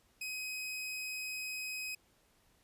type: tone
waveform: sawtooth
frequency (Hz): 2525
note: D#7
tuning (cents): +25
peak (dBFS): -35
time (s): 0.21-1.95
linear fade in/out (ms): 5
effects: pink hiss -70 dBFS RMS until 2.63 s + resampled to 32000 Hz